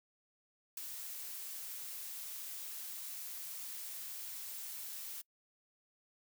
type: noise with ADSR envelope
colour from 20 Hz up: blue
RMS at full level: -39 dBFS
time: 0.77-5.22 s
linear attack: 4 ms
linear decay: 9 ms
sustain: -6 dB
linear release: 13 ms
effects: noise-tail reverb RT60 0.1 s tail -25 dB re dry